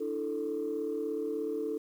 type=chord; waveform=sine; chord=D suspended second; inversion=none; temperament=just; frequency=293.7 / 330.4 / 440.5 Hz; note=D4 / E4 / A4; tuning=0 / +4 / +2 cents; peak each=-37 / -37 / -32 dBFS; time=0-1.78 s; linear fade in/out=10 ms; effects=tanh soft clip ceiling -24 dBFS + 10-bit